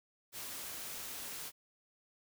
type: noise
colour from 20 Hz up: white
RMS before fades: -44 dBFS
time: 0.32-1.52 s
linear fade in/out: 50 ms
effects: none